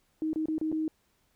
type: tone with dropouts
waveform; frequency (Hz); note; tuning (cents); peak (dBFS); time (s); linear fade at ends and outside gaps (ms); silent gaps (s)
sine; 314.2; D#4; +17; -27; 0.22-0.88; 1; 0.332-0.359 / 0.457-0.484 / 0.582-0.613 / 0.717-0.725
effects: pink hiss -71 dBFS RMS until 1.35 s